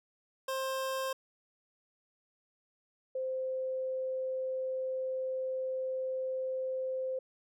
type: tone pair in turn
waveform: 25% pulse / sine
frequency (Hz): 529 / 520.2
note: C5 / C5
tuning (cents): +19 / -10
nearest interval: unison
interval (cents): 29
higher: first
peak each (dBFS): -29 / -32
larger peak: first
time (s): 0.48-1.13 / 3.15-7.19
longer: second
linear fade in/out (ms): 5
effects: none